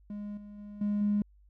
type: tone with level steps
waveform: triangle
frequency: 206.4 Hz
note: G#3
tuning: 10 cents flat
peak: -34 / -42 / -40 / -24 / -21 dBFS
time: 0.1-1.22 s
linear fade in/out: 2 ms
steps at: 0.37 / 0.58 / 0.81 / 1.01 s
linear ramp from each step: 5 ms
effects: tanh soft clip ceiling -22 dBFS + added 50 Hz sine -57 dBFS peak until 1.49 s